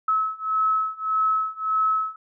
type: beating tone pair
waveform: sine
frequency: 1292 / 1293.7 Hz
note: E6 / E6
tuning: -35 / -33 cents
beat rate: 1.7 Hz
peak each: -24 / -23 dBFS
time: 0.08-2.16 s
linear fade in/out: 5 ms
effects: none